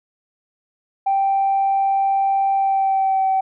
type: tone with pitch glide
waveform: sine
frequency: 783 to 766.4 Hz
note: G5 to G5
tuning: -2 to -39 cents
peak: -14 dBFS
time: 1.06-3.41 s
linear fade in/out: 10 ms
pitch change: -37 cents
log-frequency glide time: 2.54-3.29 s
effects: tanh soft clip ceiling -11 dBFS